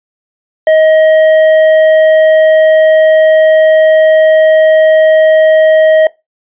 triangle tone with tanh clipping, 630 Hz, D#5, 21 cents sharp, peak -5 dBFS, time 0.67-6.07 s, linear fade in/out 2 ms, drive 12 dB, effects noise-tail reverb RT60 0.2 s tail -20 dB re dry + resampled to 8000 Hz

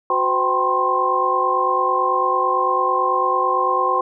sine tone cluster, 367.2 / 511 / 775 / 1017 / 1066 Hz, F#4 / C5 / G5 / C6 / C6, -13 / -41 / -20 / -50 / +32 cents, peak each -26 / -24 / -24 / -24 / -18 dBFS, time 0.1-4.01 s, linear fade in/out 2 ms, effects none

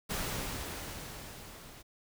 pink noise with level ramp, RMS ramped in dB -34 to -52 dBFS, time 0.09-1.83 s, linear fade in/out 20 ms, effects none

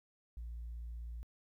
sine tone, 58 Hz, A#1, 8 cents flat, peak -40 dBFS, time 0.37-1.23 s, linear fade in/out 0 ms, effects tanh soft clip ceiling -39 dBFS + 13-bit

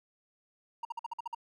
triangle tone bursts, 932.3 Hz, A#5, in tune, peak -32 dBFS, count 8, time 0.83-1.348 s, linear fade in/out 5 ms, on 21 ms, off 50 ms, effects none

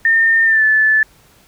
sine tone with pitch glide, 1815 to 1743.1 Hz, A#6 to A6, -47 to -17 cents, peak -9 dBFS, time 0.05-1.03 s, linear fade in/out 2 ms, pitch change -70 cents, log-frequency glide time 0.45-0.64 s, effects pink hiss -50 dBFS RMS until 1.47 s

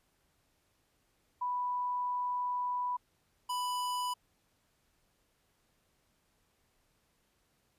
sine / square tone pair in turn, 987.8 / 991.4 Hz, B5 / B5, 0 / +6 cents, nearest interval unison, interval 6 cents, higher second, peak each -31 / -33 dBFS, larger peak first, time 1.41-2.97 / 3.49-4.14 s, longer first, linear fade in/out 10 ms, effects pink hiss -74 dBFS RMS until 7.78 s + resampled to 32000 Hz

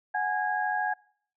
sine tone cluster, 740 / 833 / 1644 Hz, F#5 / G#5 / G#6, 0 / +5 / -18 cents, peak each -30 dBFS, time 0.14-0.94 s, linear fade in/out 10 ms, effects noise-tail reverb RT60 0.6 s tail -25 dB re dry

